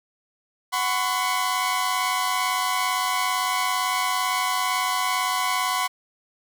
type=chord; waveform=sawtooth; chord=F# suspended fourth; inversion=none; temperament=equal with one note detuned; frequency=740 / 1010.9 / 1108.7 Hz; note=F#5 / B5 / C#6; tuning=0 / +40 / 0 cents; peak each=-25 / -21 / -23 dBFS; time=0.72-5.88 s; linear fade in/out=20 ms; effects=none